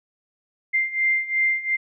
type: beating tone pair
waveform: sine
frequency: 2093 / 2095.8 Hz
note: C7 / C7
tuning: 0 / +2 cents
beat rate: 2.8 Hz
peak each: -24 / -21 dBFS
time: 0.73-1.77 s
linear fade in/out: 20 ms
effects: none